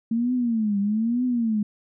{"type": "tone with vibrato", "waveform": "sine", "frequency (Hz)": 224.2, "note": "A3", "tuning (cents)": 33, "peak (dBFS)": -20, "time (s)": [0.11, 1.63], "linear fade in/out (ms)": 5, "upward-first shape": "triangle", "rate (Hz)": 1.1, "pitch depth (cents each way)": 220, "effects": []}